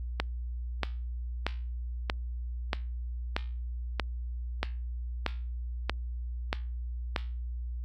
click train, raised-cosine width 0.3 ms, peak -11 dBFS, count 12, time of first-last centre 0.2-7.162 s, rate 1.58 Hz, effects added 60 Hz sine -33 dBFS peak until 7.84 s + Opus 48 kbps

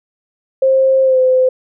sine tone with pitch glide, 530 to 514 Hz, C5 to C5, +22 to -31 cents, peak -8 dBFS, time 0.62-1.49 s, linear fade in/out 5 ms, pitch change -53 cents, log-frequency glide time 1.03-1.19 s, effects none

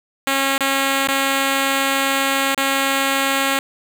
5% pulse tone with dropouts, 272.5 Hz, C#4, 29 cents flat, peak -5 dBFS, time 0.27-3.59 s, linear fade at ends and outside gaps 1 ms, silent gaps 0.579-0.607 / 1.074-1.085 / 2.546-2.577 s, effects none

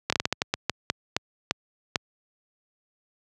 slowing click train, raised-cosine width 0.2 ms, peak -5 dBFS, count 13, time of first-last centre 0.1-1.958 s, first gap 25 ms, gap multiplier 1.3, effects high-pass 80 Hz 12 dB/octave

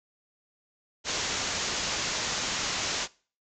white low-pass noise, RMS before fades -31 dBFS, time 1.04-3.08 s, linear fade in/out 50 ms, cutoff 7200 Hz, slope 96 dB/octave, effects noise-tail reverb RT60 0.4 s tail -22 dB re dry

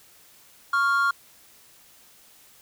triangle tone pair together, 1108.7 / 1396.9 Hz, C#6 / F6, 0 / 0 cents, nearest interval major third, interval 400 cents, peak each -22 / -19 dBFS, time 0.73-1.11 s, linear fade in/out 5 ms, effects white hiss -54 dBFS RMS until 2.61 s

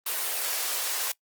white high-pass noise, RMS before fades -29 dBFS, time 0.06-1.12 s, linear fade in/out 5 ms, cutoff 430 Hz, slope 24 dB/octave, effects noise-tail reverb RT60 0.1 s tail -22 dB re dry + Opus 24 kbps

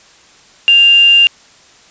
sine tone with quantisation, 2793 Hz, F7, 1 cent flat, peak -4 dBFS, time 0.68-1.27 s, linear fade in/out 0 ms, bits 4, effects white hiss -44 dBFS RMS until 1.9 s + resampled to 16000 Hz

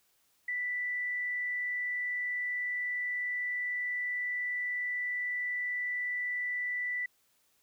sine tone with frequency modulation, 1975.5 Hz, B6, in tune, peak -31 dBFS, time 0.48-7.06 s, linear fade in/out 5 ms, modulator 61.2 Hz, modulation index 0.23, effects white hiss -71 dBFS RMS until 7.62 s

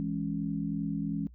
sine chord, C# minor, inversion first, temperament equal, 164.81 / 207.7 / 277.2 Hz, E3 / G#3 / C#4, 0 / 0 / 0 cents, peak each -34 dBFS, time 0-1.27 s, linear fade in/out 0 ms, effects noise-tail reverb RT60 0.1 s tail -23 dB re dry + added 60 Hz sine -49 dBFS peak until 1.34 s

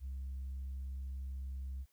sine tone, 66.5 Hz, C2, 29 cents sharp, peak -37 dBFS, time 0-1.86 s, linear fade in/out 50 ms, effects tanh soft clip ceiling -37 dBFS + white hiss -75 dBFS RMS until 1.92 s

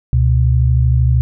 sine tone pair together, 70.5 / 123.47 Hz, C#2 / B2, +30 / 0 cents, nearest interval minor seventh, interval 970 cents, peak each -12 dBFS, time 0.13-1.21 s, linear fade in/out 0 ms, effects none

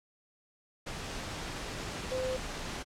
sine tone in noise, 515 Hz, C5, 28 cents flat, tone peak -31 dBFS, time 2.11-2.37 s, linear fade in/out 10 ms, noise pink, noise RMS -39 dBFS, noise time 0.86-2.83 s, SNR +5 dB, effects low-pass 7000 Hz 12 dB/octave + AAC 64 kbps

